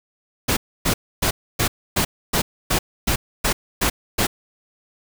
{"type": "noise bursts", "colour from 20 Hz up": "pink", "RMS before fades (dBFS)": -19, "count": 11, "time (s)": [0.48, 4.27], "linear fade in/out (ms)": 10, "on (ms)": 90, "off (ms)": 280, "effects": []}